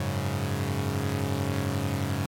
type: chord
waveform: sawtooth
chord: F# suspended second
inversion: none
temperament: equal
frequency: 92.5 / 103.83 / 138.59 Hz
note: F#2 / G#2 / C#3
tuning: 0 / 0 / 0 cents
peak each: -27 dBFS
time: 0-2.26 s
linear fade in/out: 5 ms
effects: AAC 64 kbps